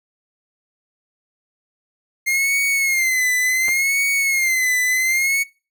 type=tone with vibrato; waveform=45% pulse; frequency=2113 Hz; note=C7; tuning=16 cents sharp; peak=-16 dBFS; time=2.26-5.44 s; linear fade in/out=20 ms; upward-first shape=sine; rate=0.69 Hz; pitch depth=96 cents each way
type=clicks; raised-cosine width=0.5 ms; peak=-17 dBFS; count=2; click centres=3.682 / 3.69 s
effects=noise-tail reverb RT60 0.3 s tail -21 dB re dry